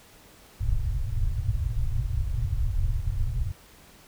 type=low-pass noise; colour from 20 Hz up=pink; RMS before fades=-26 dBFS; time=0.6-3.52 s; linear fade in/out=5 ms; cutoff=130 Hz; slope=96 dB/octave; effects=pink hiss -53 dBFS RMS until 4.07 s